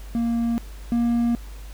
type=tone pair in turn; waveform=triangle; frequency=233.1 / 235.9 Hz; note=A#3 / A#3; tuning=0 / +21 cents; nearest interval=unison; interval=21 cents; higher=second; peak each=-18 / -16 dBFS; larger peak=second; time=0.15-0.58 / 0.92-1.35 s; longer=neither; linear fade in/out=0 ms; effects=added 50 Hz sine -35 dBFS peak until 1.73 s + pink hiss -48 dBFS RMS until 1.73 s